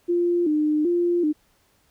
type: tone with vibrato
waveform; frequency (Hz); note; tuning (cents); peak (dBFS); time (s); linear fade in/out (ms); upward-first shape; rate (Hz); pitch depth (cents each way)
sine; 324.8; E4; -26; -18; 0.08-1.33; 20; square; 1.3; 120
effects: pink hiss -63 dBFS RMS until 1.9 s